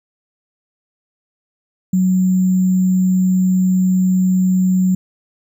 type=tone with sample-and-hold; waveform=sine; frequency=185 Hz; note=F#3; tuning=in tune; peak=-11 dBFS; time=1.93-4.95 s; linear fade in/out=5 ms; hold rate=7350 Hz; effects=none